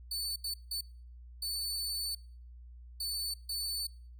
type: tone bursts at uneven times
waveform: sawtooth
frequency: 4494 Hz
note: C#8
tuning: 23 cents sharp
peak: -31 dBFS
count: 6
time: 0.11-0.36 / 0.44-0.54 / 0.71-0.81 / 1.42-2.15 / 3-3.34 / 3.49-3.87 s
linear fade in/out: 5 ms
effects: noise-tail reverb RT60 0.5 s tail -25 dB re dry + added 60 Hz sine -48 dBFS peak until 4.19 s